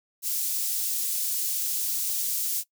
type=high-pass noise; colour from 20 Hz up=white; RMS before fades=-28 dBFS; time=0.22-2.64 s; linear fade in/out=50 ms; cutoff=5700 Hz; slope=12 dB/octave; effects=noise-tail reverb RT60 0.1 s tail -20 dB re dry